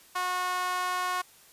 sawtooth tone with high-pass filter, 363.8 Hz, F#4, 29 cents flat, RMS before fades -30 dBFS, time 0.15-1.22 s, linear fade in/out 10 ms, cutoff 1000 Hz, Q 3, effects white hiss -56 dBFS RMS until 1.52 s + resampled to 32000 Hz

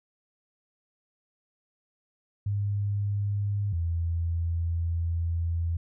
sine tone pair in turn, 101.6 / 84.07 Hz, G#2 / E2, -38 / +35 cents, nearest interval minor third, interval 327 cents, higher first, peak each -25 dBFS, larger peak neither, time 2.46-3.73 / 3.73-5.77 s, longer second, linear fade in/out 5 ms, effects none

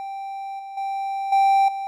triangle tone with level steps, 784 Hz, G5, in tune, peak -27 / -31 / -22 / -12 / -24 dBFS, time 0-1.87 s, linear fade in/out 0 ms, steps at 0.59 / 0.77 / 1.32 / 1.68 s, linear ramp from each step 5 ms, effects none

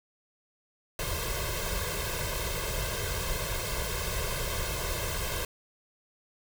pink noise with comb filter, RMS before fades -32 dBFS, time 0.99-5.45 s, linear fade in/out 2 ms, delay 1.9 ms, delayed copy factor +1, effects none

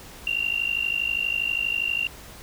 sine tone with amplitude modulation, 2768 Hz, F7, 16 cents flat, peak -19 dBFS, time 0.27-2.07 s, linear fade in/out 2 ms, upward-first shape sine, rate 52.4 Hz, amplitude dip 85%, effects added 59 Hz sine -51 dBFS peak until 2.42 s + pink hiss -44 dBFS RMS until 2.42 s

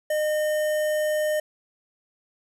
square tone with notch filter, 610 Hz, D#5, 34 cents flat, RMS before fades -24 dBFS, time 0.1-1.4 s, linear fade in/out 5 ms, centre 4300 Hz, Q 0.88, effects resampled to 32000 Hz + 9-bit

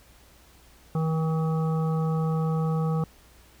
harmonic tone with a mistuned harmonic, 159.8 Hz, D#3, 47 cents sharp, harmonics 1 / 3 / 5 / 7 / 8, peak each -23 / -33 / -37 / -40 / -41 dBFS, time 0.95-3.04 s, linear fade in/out 2 ms, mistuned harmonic 7, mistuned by +17 cents, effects added 60 Hz sine -57 dBFS peak until 3.6 s + pink hiss -56 dBFS RMS until 3.6 s

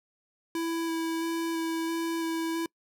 square tone with vibrato, 329.6 Hz, E4, in tune, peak -29 dBFS, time 0.55-2.66 s, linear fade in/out 2 ms, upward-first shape square, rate 1.5 Hz, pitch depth 9 cents each way, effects noise-tail reverb RT60 0.1 s tail -25 dB re dry

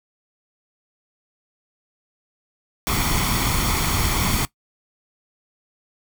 pink noise with comb filter, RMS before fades -21 dBFS, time 2.87-4.45 s, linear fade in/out 0 ms, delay 0.9 ms, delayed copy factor +0.55, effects noise-tail reverb RT60 0.1 s tail -19 dB re dry

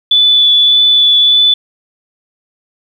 sine tone with vibrato, 3468 Hz, A7, 26 cents flat, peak -5 dBFS, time 0.11-1.54 s, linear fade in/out 5 ms, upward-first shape sine, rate 1.7 Hz, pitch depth 10 cents each way, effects 7-bit

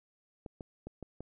clicks, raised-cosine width 2 ms, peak -29 dBFS, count 5, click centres 0.462 / 0.608 / 0.87 / 1.027 / 1.206 s, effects none

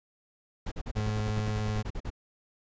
brown noise bursts, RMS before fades -34 dBFS, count 15, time 0.66-2.103 s, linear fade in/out 10 ms, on 57 ms, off 42 ms
35% pulse tone with vibrato, 106.8 Hz, G#2, 49 cents sharp, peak -27 dBFS, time 0.95-1.83 s, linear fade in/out 20 ms, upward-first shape triangle, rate 11 Hz, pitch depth 11 cents each way
effects resampled to 16000 Hz

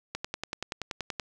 click train, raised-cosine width 0.2 ms, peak -15 dBFS, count 12, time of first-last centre 0.15-1.198 s, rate 10.5 Hz, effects none

